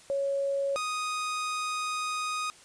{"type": "tone pair in turn", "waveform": ["sine", "sawtooth"], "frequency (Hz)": [554.4, 1244.6], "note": ["C#5", "D#6"], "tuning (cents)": [0, 0], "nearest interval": "octave + major second", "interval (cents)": 1400, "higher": "second", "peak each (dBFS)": -26, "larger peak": "neither", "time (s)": [[0.1, 0.76], [0.76, 2.5]], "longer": "second", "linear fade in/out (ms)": 0, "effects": ["white hiss -54 dBFS RMS until 2.64 s", "resampled to 22050 Hz"]}